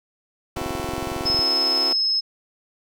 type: chord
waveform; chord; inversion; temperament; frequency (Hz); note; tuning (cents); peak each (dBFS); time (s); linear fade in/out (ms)
20% pulse; F# half-diminished seventh; second; just; 266.4 / 333 / 370 / 444; C4 / E4 / F#4 / A4; +31 / +18 / 0 / +16; -28 / -27 / -27 / -31; 0.56-1.93; 5
type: click train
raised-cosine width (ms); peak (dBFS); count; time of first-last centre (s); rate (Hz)
5; -20; 19; 0.57-1.392; 21.9
type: tone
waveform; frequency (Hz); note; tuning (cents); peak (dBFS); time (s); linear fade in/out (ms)
sine; 5180; E8; -31; -18; 1.25-2.21; 20
effects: none